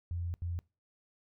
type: tone bursts at uneven times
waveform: sine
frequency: 86.4 Hz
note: F2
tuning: 18 cents flat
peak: -33 dBFS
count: 2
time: 0.11-0.34 / 0.42-0.59 s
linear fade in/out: 0 ms
effects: noise-tail reverb RT60 0.3 s tail -24 dB re dry